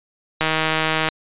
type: click train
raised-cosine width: 0.3 ms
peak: -3 dBFS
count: 108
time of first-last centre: 0.41-1.087 s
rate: 158 Hz
effects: resampled to 8000 Hz